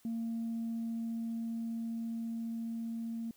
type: tone with level ramp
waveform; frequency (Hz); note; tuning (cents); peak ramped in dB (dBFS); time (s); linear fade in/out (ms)
sine; 228.7; A#3; -33; -32 to -35; 0.05-3.31; 2
effects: tanh soft clip ceiling -31 dBFS + white hiss -66 dBFS RMS until 3.36 s